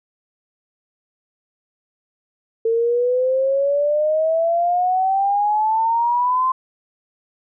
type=exponential sweep; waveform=sine; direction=up; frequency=450 to 1046.5 Hz; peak=-15 dBFS; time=2.65-6.52 s; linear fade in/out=5 ms; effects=none